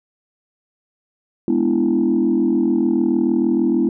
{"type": "chord", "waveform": "sine", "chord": "E dominant seventh", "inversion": "first", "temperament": "equal with one note detuned", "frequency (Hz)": [207.7, 246.9, 293.7, 333.5], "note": ["G#3", "B3", "D4", "E4"], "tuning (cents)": [0, 0, 0, 20], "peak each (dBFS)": [-21, -18, -21, -17], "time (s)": [1.48, 3.89], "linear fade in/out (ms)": 2, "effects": ["tanh soft clip ceiling -8 dBFS"]}